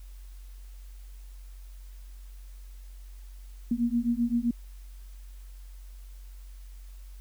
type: beating tone pair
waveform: sine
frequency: 233.1 / 240.8 Hz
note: A#3 / B3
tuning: 0 / -44 cents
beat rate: 7.7 Hz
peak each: -27 dBFS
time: 3.71-4.51 s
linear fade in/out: 5 ms
effects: added 46 Hz sine -42 dBFS peak until 7.2 s + white hiss -61 dBFS RMS until 7.2 s